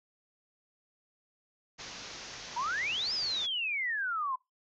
white low-pass noise, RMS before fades -45 dBFS, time 1.78-3.47 s, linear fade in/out 20 ms, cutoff 6600 Hz, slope 96 dB/octave
sine exponential two-way sweep, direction up then down, 903 to 5274 to 1004 Hz, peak -30 dBFS, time 2.56-4.36 s, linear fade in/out 10 ms, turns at 3.13 s
effects noise-tail reverb RT60 0.2 s tail -23 dB re dry

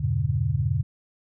sine chord, E diminished seventh, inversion none, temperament just, 82.41 / 98.89 / 118.67 / 142.4 Hz, E2 / G2 / Bb2 / Db3, 0 / +16 / +31 / +47 cents, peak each -29 / -27 / -26 / -26 dBFS, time 0-0.83 s, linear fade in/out 10 ms, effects none

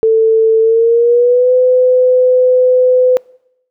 sine tone with pitch glide, 445.3 to 505.6 Hz, A4 to B4, +21 to +41 cents, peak -6 dBFS, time 0.03-3.17 s, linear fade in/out 0 ms, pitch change +220 cents, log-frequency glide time 0.61-1.53 s, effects noise-tail reverb RT60 0.8 s tail -25 dB re dry

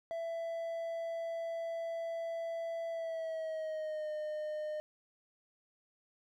triangle tone with pitch glide, 665 to 609.8 Hz, E5 to D#5, +15 to -35 cents, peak -34 dBFS, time 0.11-4.8 s, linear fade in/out 0 ms, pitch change -150 cents, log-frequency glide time 2.9-4.11 s, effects none

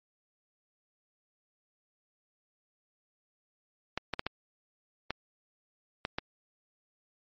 clicks, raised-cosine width 0.3 ms, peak -15 dBFS, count 7, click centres 3.976 / 4.137 / 4.194 / 4.266 / 5.106 / 6.051 / 6.185 s, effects MP3 32 kbps

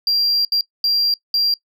sine tone bursts at uneven times, 4751 Hz, D8, 19 cents sharp, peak -12 dBFS, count 4, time 0.07-0.45 / 0.52-0.61 / 0.84-1.14 / 1.34-1.54 s, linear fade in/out 2 ms, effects noise-tail reverb RT60 0.1 s tail -24 dB re dry + tanh soft clip ceiling -13 dBFS

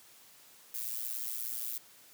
violet noise with amplitude modulation, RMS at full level -34 dBFS, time 0.74-1.78 s, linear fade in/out 5 ms, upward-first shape sine, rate 117 Hz, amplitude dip 85%, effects white hiss -58 dBFS RMS until 2.13 s + high-pass 100 Hz 12 dB/octave

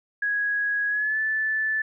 sine tone with pitch glide, 1661.2 to 1749.8 Hz, G#6 to A6, 0 to -10 cents, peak -22 dBFS, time 0.22-1.82 s, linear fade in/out 5 ms, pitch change +90 cents, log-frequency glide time 0.88-1.19 s, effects none

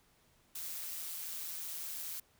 blue noise with amplitude modulation, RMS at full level -40 dBFS, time 0.55-2.2 s, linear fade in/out 5 ms, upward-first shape sine, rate 163 Hz, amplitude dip 45%, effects pink hiss -69 dBFS RMS until 2.39 s

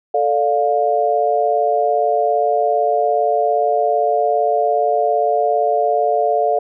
sine chord, D minor, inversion second, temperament just, 440.5 / 587.3 / 704.8 Hz, A4 / D5 / F5, +2 / 0 / +16 cents, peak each -19 / -19 / -16 dBFS, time 0.14-6.59 s, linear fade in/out 5 ms, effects none

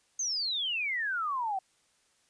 sine exponential sweep, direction down, 6490 to 740 Hz, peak -29 dBFS, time 0.19-1.59 s, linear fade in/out 5 ms, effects white hiss -69 dBFS RMS until 2.29 s + resampled to 22050 Hz

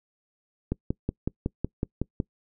click train, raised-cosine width 3 ms, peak -13 dBFS, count 9, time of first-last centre 0.72-2.201 s, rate 5.4 Hz, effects noise-tail reverb RT60 0.1 s tail -25 dB re dry

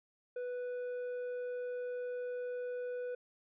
sine tone with tanh clipping, 493.9 Hz, B4, in tune, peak -38 dBFS, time 0.36-3.15 s, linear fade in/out 5 ms, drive 6 dB, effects none

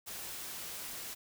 white noise, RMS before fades -43 dBFS, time 0.06-1.15 s, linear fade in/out 20 ms, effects none

